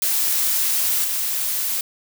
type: noise with level steps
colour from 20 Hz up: blue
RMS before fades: -20 / -23 dBFS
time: 0.02-1.81 s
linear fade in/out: 2 ms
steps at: 1.04 s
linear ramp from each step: 5 ms
effects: none